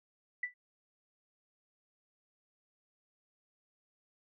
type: tone with exponential decay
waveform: sine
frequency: 1975.5 Hz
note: B6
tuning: in tune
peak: -29 dBFS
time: 0.43-0.54 s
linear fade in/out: 5 ms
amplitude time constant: 23 ms
effects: none